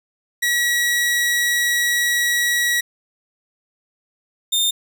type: tone pair in turn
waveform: sawtooth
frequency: 1922 / 3628 Hz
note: B6 / A#7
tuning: -48 / -48 cents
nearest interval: major seventh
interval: 1100 cents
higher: second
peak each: -13 dBFS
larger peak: neither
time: 0.42-2.81 / 4.52-4.71 s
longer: first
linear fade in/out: 10 ms
effects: none